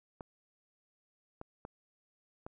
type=clicks; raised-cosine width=1 ms; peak=-29 dBFS; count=4; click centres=0.208 / 1.414 / 1.651 / 2.465 s; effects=none